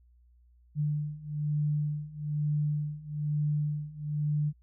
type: beating tone pair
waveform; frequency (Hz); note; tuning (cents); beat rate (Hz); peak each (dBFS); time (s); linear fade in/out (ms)
sine; 148.4 / 149.5; D3 / D3; +18 / +31; 1.1; -32 / -30; 0.75-4.53; 50
effects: added 60 Hz sine -58 dBFS peak until 4.62 s